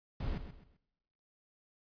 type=noise with echo; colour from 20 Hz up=brown; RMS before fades=-36 dBFS; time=0.2-0.38 s; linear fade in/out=5 ms; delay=130 ms; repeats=3; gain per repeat=-10 dB; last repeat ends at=0.77 s; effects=noise-tail reverb RT60 1.0 s tail -23 dB re dry + resampled to 11025 Hz